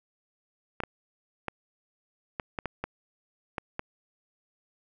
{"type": "clicks", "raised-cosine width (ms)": 0.5, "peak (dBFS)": -16, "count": 9, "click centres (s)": [0.803, 0.836, 1.483, 2.398, 2.588, 2.657, 2.84, 3.582, 3.794], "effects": []}